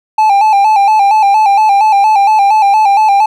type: tone with vibrato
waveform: triangle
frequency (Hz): 830.6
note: G#5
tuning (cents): 0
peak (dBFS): -3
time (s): 0.18-3.26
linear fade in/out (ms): 5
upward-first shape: square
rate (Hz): 4.3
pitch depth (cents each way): 73
effects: none